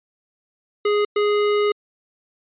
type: tone bursts at uneven times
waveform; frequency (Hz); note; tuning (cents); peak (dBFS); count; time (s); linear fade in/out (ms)
square; 415.3; G#4; 0; -17; 2; 0.85-1.05 / 1.16-1.72; 5
effects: resampled to 8000 Hz

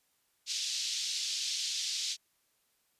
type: band-pass noise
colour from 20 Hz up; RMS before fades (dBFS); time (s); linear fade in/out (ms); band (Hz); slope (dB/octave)
pink; -35; 0.46-2.17; 50; 3500 to 6400; 24
effects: white hiss -74 dBFS RMS until 2.99 s + resampled to 32000 Hz

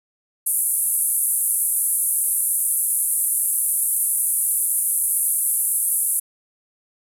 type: band-pass noise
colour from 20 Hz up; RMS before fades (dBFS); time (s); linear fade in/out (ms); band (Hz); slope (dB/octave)
pink; -21; 0.46-6.2; 10; 9500 to 12000; 48
effects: none

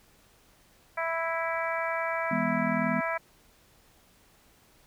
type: harmonic tone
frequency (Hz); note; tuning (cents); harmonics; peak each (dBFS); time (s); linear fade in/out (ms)
329.6; E4; 0; 2 / 3 / 4 / 5 / 6 / 7; -32 / -34 / -35 / -36 / -37 / -37; 0.97-3.18; 10
type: chord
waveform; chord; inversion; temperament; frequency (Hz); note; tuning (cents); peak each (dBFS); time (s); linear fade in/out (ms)
sine; E major; none; just; 164.81 / 206 / 247.2; E3 / G#3 / B3; 0 / -14 / +2; -34 / -31 / -30; 2.31-3.01; 5
effects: pink hiss -61 dBFS RMS until 4.86 s

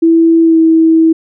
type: tone with pitch glide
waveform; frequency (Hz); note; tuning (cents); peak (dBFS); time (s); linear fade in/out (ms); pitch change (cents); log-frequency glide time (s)
sine; 329.6 to 323.9; E4 to E4; 0 to -30; -4; 0.02-1.13; 10; -30; 0.42-0.58
effects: none

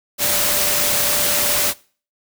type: tone in noise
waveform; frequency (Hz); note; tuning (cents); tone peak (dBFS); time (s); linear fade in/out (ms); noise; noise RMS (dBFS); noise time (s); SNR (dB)
sine; 587.3; D5; 0; -28; 0.18-1.74; 50; white; -18; 0.18-1.74; -13
effects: noise-tail reverb RT60 0.4 s tail -21 dB re dry

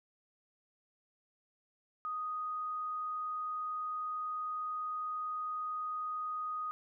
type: tone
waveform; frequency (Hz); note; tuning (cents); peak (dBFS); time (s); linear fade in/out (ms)
sine; 1244.5; D#6; 0; -35; 2.05-6.71; 0
effects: none

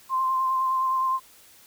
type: tone with vibrato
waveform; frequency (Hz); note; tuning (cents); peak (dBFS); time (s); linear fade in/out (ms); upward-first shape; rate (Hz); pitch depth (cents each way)
sine; 1046.5; C6; 0; -21; 0.09-1.2; 50; sine; 9.7; 19
effects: white hiss -53 dBFS RMS until 1.66 s

